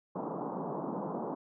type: band-pass noise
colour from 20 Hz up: pink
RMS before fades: -37 dBFS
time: 0.15-1.35 s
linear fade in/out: 10 ms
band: 160 to 1100 Hz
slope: 48 dB/octave
effects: none